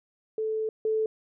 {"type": "tone pair in turn", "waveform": "sine", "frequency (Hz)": [437.5, 437.5], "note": ["A4", "A4"], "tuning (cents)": [-10, -10], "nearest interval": "unison", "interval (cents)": 0, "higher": "neither", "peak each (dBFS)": [-26, -23], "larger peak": "second", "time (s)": [[0.38, 0.69], [0.85, 1.06]], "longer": "first", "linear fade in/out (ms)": 2, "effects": []}